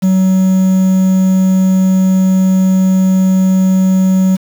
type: tone with quantisation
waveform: triangle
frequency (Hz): 188.1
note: F#3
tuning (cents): +29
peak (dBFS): -5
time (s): 0.02-4.37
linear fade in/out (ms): 20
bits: 5
effects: none